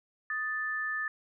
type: tone pair together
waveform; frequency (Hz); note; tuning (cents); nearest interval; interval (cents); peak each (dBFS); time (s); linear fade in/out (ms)
sine; 1244.5 / 1760; D#6 / A6; 0 / 0; tritone; 600; -38 / -31; 0.3-1.08; 2
effects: none